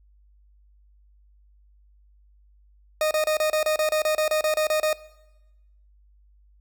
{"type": "tone bursts", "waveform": "40% pulse", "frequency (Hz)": 618, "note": "D#5", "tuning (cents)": -12, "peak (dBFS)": -19, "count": 15, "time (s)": [3.01, 4.93], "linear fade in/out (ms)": 2, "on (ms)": 100, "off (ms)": 30, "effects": ["noise-tail reverb RT60 1.0 s tail -20 dB re dry", "added 50 Hz sine -54 dBFS peak until 6.6 s"]}